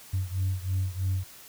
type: beating tone pair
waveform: sine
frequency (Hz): 92.7 / 95.8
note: F#2 / G2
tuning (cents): +4 / -39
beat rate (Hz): 3.1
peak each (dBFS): -27 / -29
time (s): 0.13-1.24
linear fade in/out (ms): 10
effects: tanh soft clip ceiling -21 dBFS + white hiss -49 dBFS RMS until 1.48 s